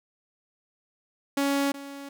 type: tone with echo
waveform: sawtooth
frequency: 279.4 Hz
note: C#4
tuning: 14 cents sharp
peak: -19 dBFS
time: 1.37-1.72 s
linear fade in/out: 5 ms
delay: 370 ms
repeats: 1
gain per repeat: -15 dB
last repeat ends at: 2.09 s
effects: none